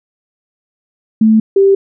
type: tone pair in turn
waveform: sine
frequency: 219.5 / 392 Hz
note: A3 / G4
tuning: -4 / 0 cents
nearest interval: minor seventh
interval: 1004 cents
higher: second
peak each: -5 dBFS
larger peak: neither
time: 1.21-1.4 / 1.56-1.75 s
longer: neither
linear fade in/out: 5 ms
effects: none